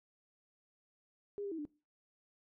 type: tone with pitch steps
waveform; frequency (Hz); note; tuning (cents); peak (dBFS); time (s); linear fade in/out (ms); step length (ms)
sine; 407 / 399.4 / 324.4 / 295.9; G#4 / G4 / E4 / D4; -35 / +32 / -28 / +13; -38; 1.38-1.652; 0; 68
effects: noise-tail reverb RT60 0.3 s tail -21 dB re dry